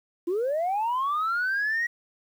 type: linear sweep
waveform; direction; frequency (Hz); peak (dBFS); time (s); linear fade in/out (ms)
sine; up; 329 to 1917; -22; 0.27-1.87; 10
effects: tanh soft clip ceiling -21 dBFS + 9-bit